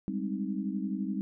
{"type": "chord", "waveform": "sine", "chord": "Ab major seventh", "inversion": "third", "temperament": "equal", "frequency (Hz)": [196, 207.7, 261.6, 311.1], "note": ["G3", "Ab3", "C4", "Eb4"], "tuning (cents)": [0, 0, 0, 0], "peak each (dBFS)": [-33, -37, -37, -38], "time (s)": [0.08, 1.21], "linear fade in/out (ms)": 0, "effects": []}